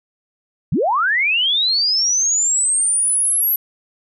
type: linear sweep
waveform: sine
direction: up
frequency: 103.83 to 11840 Hz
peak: -14 dBFS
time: 0.72-3.56 s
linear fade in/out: 5 ms
effects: none